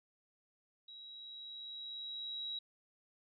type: tone with level ramp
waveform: sine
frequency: 3861 Hz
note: B7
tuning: 40 cents flat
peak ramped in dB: -50 to -38 dBFS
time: 0.88-2.59 s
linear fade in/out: 5 ms
effects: none